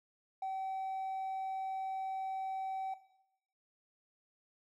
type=tone; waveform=triangle; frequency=766 Hz; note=G5; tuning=40 cents flat; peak=-32 dBFS; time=0.42-2.94 s; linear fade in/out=5 ms; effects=noise-tail reverb RT60 0.8 s tail -17 dB re dry + tanh soft clip ceiling -32 dBFS